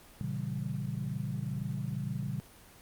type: chord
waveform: sine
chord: A# diminished seventh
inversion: none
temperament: equal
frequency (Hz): 116.54 / 138.59 / 164.81 / 196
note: A#2 / C#3 / E3 / G3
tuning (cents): 0 / 0 / 0 / 0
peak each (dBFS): -38 / -36 / -40 / -39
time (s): 0.21-2.4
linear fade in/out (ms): 0
effects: pink hiss -55 dBFS RMS until 2.81 s + Opus 24 kbps